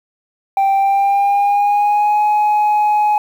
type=tone with pitch glide; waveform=sine; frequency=784 to 840.3 Hz; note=G5 to G#5; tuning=0 to +20 cents; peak=-8 dBFS; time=0.57-3.18 s; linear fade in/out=2 ms; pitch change=+120 cents; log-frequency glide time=0.75-2.22 s; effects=tanh soft clip ceiling -10 dBFS + 7-bit